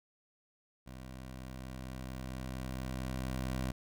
15% pulse tone with level ramp, 64.4 Hz, C2, 27 cents flat, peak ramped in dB -40 to -27 dBFS, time 0.86-3.72 s, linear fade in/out 10 ms, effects none

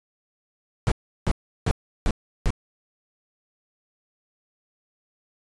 brown noise bursts, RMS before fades -20 dBFS, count 5, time 0.87-2.505 s, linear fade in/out 0 ms, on 47 ms, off 350 ms, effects resampled to 22050 Hz

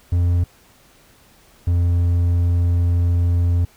triangle tone pair in turn, 87.31 / 86.81 Hz, F2 / F2, 0 / -10 cents, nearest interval unison, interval 10 cents, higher first, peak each -12 dBFS, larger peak neither, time 0.12-0.44 / 1.67-3.65 s, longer second, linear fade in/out 5 ms, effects pink hiss -52 dBFS RMS until 3.76 s

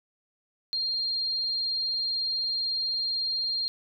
sine tone, 4206 Hz, C8, 8 cents sharp, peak -26 dBFS, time 0.73-3.68 s, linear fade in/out 0 ms, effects none

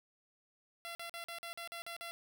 10% pulse tone bursts, 681 Hz, F5, 44 cents flat, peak -34 dBFS, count 9, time 0.85-2.11 s, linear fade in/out 0 ms, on 100 ms, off 45 ms, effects none

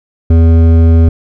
triangle tone with hard clipping, 82.41 Hz, E2, in tune, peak -5 dBFS, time 0.3-1.09 s, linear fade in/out 5 ms, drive 15 dB, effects none

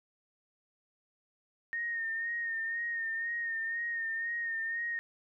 sine tone with vibrato, 1842 Hz, A#6, 21 cents flat, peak -32 dBFS, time 1.73-4.99 s, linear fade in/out 0 ms, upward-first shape sine, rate 2 Hz, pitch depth 35 cents each way, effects none

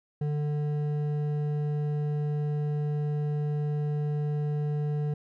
sine tone with hard clipping, 148.2 Hz, D3, 16 cents sharp, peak -28 dBFS, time 0.21-5.14 s, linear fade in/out 5 ms, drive 8 dB, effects none

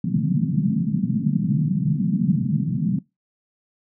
pink band-pass noise, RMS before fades -21 dBFS, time 0.04-2.99 s, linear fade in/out 5 ms, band 140 to 230 Hz, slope 48 dB/octave, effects noise-tail reverb RT60 0.2 s tail -21 dB re dry

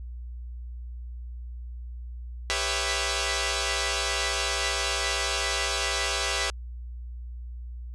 5% pulse chord, C# half-diminished seventh, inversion second, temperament equal with one note detuned, 396.6 / 493.9 / 554.4 / 659.3 Hz, G4 / B4 / C#5 / E5, +20 / 0 / 0 / 0 cents, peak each -20 dBFS, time 2.5-6.5 s, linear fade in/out 0 ms, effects added 60 Hz sine -35 dBFS peak until 7.94 s + resampled to 24000 Hz

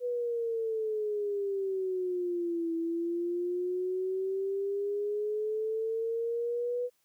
sine exponential two-way sweep, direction down then up, 493.9 to 329.6 to 493.9 Hz, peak -29 dBFS, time 0-6.9 s, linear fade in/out 50 ms, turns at 2.74 s, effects white hiss -73 dBFS RMS until 7.04 s

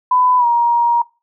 sine tone with pitch glide, 1001 to 944.8 Hz, B5 to A#5, +23 to +23 cents, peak -10 dBFS, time 0.11-1.02 s, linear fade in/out 5 ms, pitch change -100 cents, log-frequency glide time 0.38-0.46 s, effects noise-tail reverb RT60 0.3 s tail -23 dB re dry

